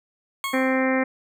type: tone with exponential decay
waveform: 20% pulse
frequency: 1094 Hz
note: C#6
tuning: 23 cents flat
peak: -18 dBFS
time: 0.44-0.86 s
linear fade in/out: 1 ms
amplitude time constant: 90 ms
type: harmonic tone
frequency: 261.6 Hz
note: C4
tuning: in tune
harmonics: 1 / 2 / 3 / 4 / 5 / 6 / 7 / 8 / 9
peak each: -22 / -24 / -31 / -33 / -34 / -34 / -29 / -30 / -36 dBFS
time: 0.53-1.04 s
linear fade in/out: 10 ms
effects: none